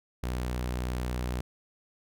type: tone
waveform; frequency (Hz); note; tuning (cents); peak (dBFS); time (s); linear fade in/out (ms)
sawtooth; 61.74; B1; 0; -26; 0.23-1.41; 5
effects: none